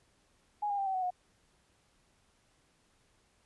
sine tone with pitch steps, 830.6 / 808.4 / 786.7 / 765.6 / 745.1 / 725.2 Hz, G#5 / G#5 / G5 / G5 / F#5 / F#5, 0 / -47 / +6 / -41 / +12 / -35 cents, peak -30 dBFS, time 0.62-1.106 s, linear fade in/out 10 ms, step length 81 ms, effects pink hiss -70 dBFS RMS until 3.45 s + resampled to 24000 Hz

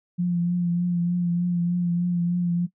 sine tone with vibrato, 174.7 Hz, F3, 1 cent sharp, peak -20 dBFS, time 0.18-2.67 s, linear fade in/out 20 ms, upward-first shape triangle, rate 3.3 Hz, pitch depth 32 cents each way, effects noise-tail reverb RT60 0.1 s tail -18 dB re dry

